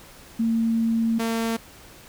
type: tone pair in turn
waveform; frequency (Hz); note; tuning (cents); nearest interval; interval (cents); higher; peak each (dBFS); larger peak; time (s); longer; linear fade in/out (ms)
sine / sawtooth; 227.4 / 227.4; A#3 / A#3; -43 / -43; unison; 0; neither; -19; neither; 0.39-1.19 / 1.19-1.57; first; 10
effects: pink hiss -47 dBFS RMS until 2.08 s